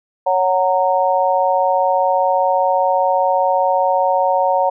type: chord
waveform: sine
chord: F# major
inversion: second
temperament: just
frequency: 555 / 740 / 925 Hz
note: C#5 / F#5 / A#5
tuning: +2 / 0 / -14 cents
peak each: -17 dBFS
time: 0.26-4.7 s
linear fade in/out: 10 ms
effects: none